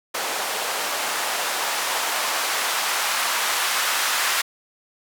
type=noise with band-pass filter sweep; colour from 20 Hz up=blue; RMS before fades=-24 dBFS; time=0.14-4.42 s; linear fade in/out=10 ms; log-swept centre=640 to 1200 Hz; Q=1.1; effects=none